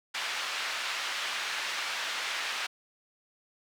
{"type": "band-pass noise", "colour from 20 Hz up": "pink", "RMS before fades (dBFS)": -34, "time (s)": [0.14, 2.67], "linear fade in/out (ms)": 10, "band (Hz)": [1400, 4200], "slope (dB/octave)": 12, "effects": []}